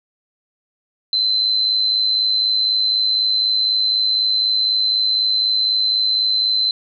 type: tone with amplitude modulation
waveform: sine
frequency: 4063 Hz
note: B7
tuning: 48 cents sharp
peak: -12 dBFS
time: 1.13-6.71 s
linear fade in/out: 2 ms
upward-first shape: sine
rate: 104 Hz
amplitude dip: 55%
effects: none